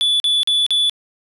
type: tone bursts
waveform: triangle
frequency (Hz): 3455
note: A7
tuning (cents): -32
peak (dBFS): -12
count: 4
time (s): 0.01-0.896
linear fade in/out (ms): 0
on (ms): 190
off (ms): 42
effects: resampled to 32000 Hz